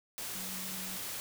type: tone in noise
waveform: sine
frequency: 187.6 Hz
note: F#3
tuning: 24 cents sharp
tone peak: -46 dBFS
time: 0.35-0.97 s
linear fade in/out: 0 ms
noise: white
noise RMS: -40 dBFS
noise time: 0.18-1.2 s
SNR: -9 dB
effects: none